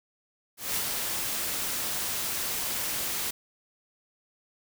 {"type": "noise with ADSR envelope", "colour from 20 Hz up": "white", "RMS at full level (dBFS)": -28, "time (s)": [0.57, 3.31], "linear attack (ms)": 190, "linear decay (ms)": 54, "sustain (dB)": -3, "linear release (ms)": 7, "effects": []}